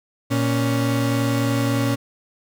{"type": "tone pair together", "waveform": "35% pulse", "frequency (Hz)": [117.59, 278.7], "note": ["A#2", "C#4"], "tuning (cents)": [16, 9], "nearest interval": "octave + minor third", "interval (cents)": 1493, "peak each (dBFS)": [-19, -20], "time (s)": [0.3, 1.96], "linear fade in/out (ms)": 20, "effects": []}